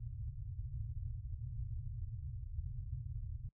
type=low-pass noise; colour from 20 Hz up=white; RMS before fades=-43 dBFS; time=0-3.49 s; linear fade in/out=5 ms; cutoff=130 Hz; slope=96 dB/octave; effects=noise-tail reverb RT60 0.1 s tail -26 dB re dry